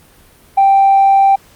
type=tone with tanh clipping; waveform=triangle; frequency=784 Hz; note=G5; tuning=in tune; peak=-6 dBFS; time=0.57-1.36 s; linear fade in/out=10 ms; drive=5 dB; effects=pink hiss -46 dBFS RMS until 1.55 s + Opus 32 kbps